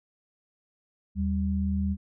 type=tone pair together; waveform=sine; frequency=78.96 / 196 Hz; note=D#2 / G3; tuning=+26 / 0 cents; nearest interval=octave + major third; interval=1574 cents; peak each=-27 dBFS; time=1.15-1.97 s; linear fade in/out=50 ms; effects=none